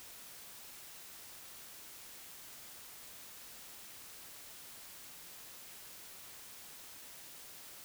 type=silence; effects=white hiss -52 dBFS RMS until 7.84 s